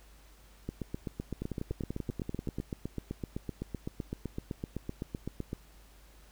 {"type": "two click trains", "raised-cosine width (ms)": 3, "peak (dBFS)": [-22, -22], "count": [39, 13], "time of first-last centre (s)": [[0.69, 5.531], [1.42, 2.585]], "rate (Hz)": [7.85, 10.3], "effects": ["added 50 Hz sine -56 dBFS peak until 6.31 s", "pink hiss -61 dBFS RMS until 6.31 s"]}